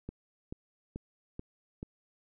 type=click train; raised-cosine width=3 ms; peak=-26 dBFS; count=5; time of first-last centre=0.09-1.829 s; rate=2.3 Hz; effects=none